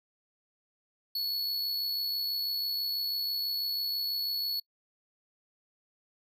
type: tone with amplitude modulation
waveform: square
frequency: 4400 Hz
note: C#8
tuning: 14 cents flat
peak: -29 dBFS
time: 1.15-4.6 s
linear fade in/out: 5 ms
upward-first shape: sine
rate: 66.1 Hz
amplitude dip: 30%
effects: noise-tail reverb RT60 0.1 s tail -25 dB re dry